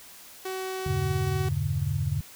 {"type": "tone", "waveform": "sawtooth", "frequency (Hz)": 376.7, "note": "F#4", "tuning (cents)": 31, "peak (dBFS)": -27, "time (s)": [0.45, 1.49], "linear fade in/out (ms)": 5}
{"type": "chord", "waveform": "sine", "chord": "E diminished seventh", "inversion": "none", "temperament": "just", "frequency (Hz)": [82.41, 98.89, 118.67, 142.4], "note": ["E2", "G2", "Bb2", "Db3"], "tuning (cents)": [0, 16, 31, 47], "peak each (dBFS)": [-32, -30, -33, -28], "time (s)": [0.86, 2.21], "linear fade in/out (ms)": 5}
{"effects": ["white hiss -48 dBFS RMS until 2.35 s"]}